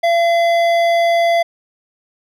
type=tone with hard clipping; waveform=triangle; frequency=680 Hz; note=F5; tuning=46 cents flat; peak=-13 dBFS; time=0.03-1.43 s; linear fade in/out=10 ms; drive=15 dB; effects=none